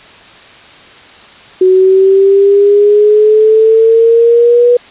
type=exponential sweep; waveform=sine; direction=up; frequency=370 to 487.8 Hz; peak=-3 dBFS; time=1.61-4.77 s; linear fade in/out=5 ms; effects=white hiss -36 dBFS RMS until 4.9 s + resampled to 8000 Hz